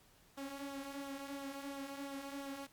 sawtooth tone with flanger, 277.2 Hz, C#4, in tune, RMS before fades -45 dBFS, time 0.37-2.67 s, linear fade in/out 10 ms, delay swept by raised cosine 0.41 to 4.21 ms, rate 2.9 Hz, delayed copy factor -0.55, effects pink hiss -66 dBFS RMS until 2.72 s + MP3 96 kbps

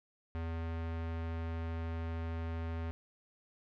square tone with low-pass filter, 82.41 Hz, E2, in tune, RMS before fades -38 dBFS, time 0.35-2.91 s, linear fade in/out 0 ms, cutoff 2300 Hz, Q 0.87, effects none

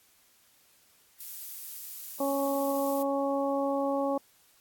violet noise, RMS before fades -40 dBFS, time 1.2-3.03 s, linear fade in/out 5 ms
harmonic tone, 277.2 Hz, C#4, in tune, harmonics 1 / 2 / 3 / 4, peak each -31 / -29 / -34 / -37 dBFS, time 2.2-4.18 s, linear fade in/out 5 ms
effects white hiss -63 dBFS RMS until 4.6 s + AAC 64 kbps

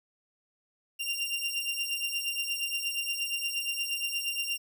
sawtooth beating tone pair, 2778 / 2786.5 Hz, F7 / F7, -10 / -5 cents, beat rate 8.5 Hz, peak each -30 dBFS, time 0.99-4.58 s, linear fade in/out 20 ms, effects none

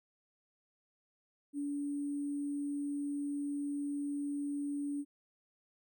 sine tone with sample-and-hold, 286.7 Hz, D4, 42 cents flat, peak -34 dBFS, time 1.53-5.05 s, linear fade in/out 50 ms, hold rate 8820 Hz, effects none

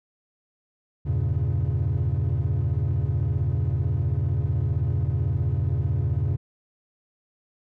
triangle chord, E diminished seventh, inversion none, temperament equal, 82.41 / 98 / 116.54 / 138.59 Hz, E2 / G2 / Bb2 / Db3, 0 / 0 / 0 / 0 cents, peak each -24 dBFS, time 1.05-6.37 s, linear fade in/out 20 ms, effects tanh soft clip ceiling -15 dBFS

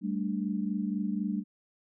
sine chord, G suspended second, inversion none, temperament equal, 196 / 220 / 293.7 Hz, G3 / A3 / D4, 0 / 0 / 0 cents, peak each -31 / -33 / -36 dBFS, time 0.01-1.44 s, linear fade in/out 50 ms, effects none

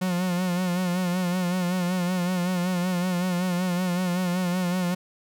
45% pulse tone with vibrato, 180 Hz, F#3, 47 cents flat, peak -23 dBFS, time 0.01-4.95 s, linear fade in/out 10 ms, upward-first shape sine, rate 5.3 Hz, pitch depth 56 cents each way, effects none

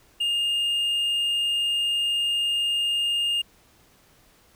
triangle tone, 2826 Hz, F7, 20 cents sharp, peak -20 dBFS, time 0.2-3.42 s, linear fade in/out 10 ms, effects pink hiss -58 dBFS RMS until 4.55 s

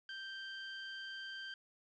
25% pulse tone, 1568 Hz, G6, in tune, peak -40 dBFS, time 0.09-1.54 s, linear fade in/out 2 ms, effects resampled to 16000 Hz + 11-bit

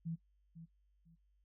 sine tone with echo, 164.81 Hz, E3, in tune, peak -37 dBFS, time 0.05-0.16 s, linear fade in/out 20 ms, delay 500 ms, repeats 2, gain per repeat -12 dB, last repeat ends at 1.16 s, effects noise-tail reverb RT60 0.1 s tail -20 dB re dry + added 50 Hz sine -70 dBFS peak until 1.44 s

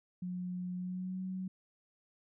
sine tone with pitch glide, 180.4 to 186.76 Hz, F#3 to F#3, -44 to +16 cents, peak -36 dBFS, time 0.22-1.48 s, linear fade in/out 5 ms, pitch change +60 cents, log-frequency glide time 0.76-1.21 s, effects none

